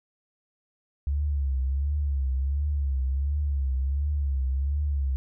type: tone with vibrato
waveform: sine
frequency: 69.3 Hz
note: C#2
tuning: in tune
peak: -23 dBFS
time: 1.07-5.16 s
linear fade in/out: 0 ms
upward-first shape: triangle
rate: 1.4 Hz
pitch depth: 120 cents each way
effects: none